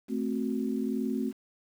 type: chord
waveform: sine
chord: F# diminished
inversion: first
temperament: equal with one note detuned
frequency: 220 / 261.6 / 368.9 Hz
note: A3 / C4 / F#4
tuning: 0 / 0 / -5 cents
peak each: -31 / -31 / -36 dBFS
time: 0.08-1.33 s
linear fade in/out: 50 ms
effects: 9-bit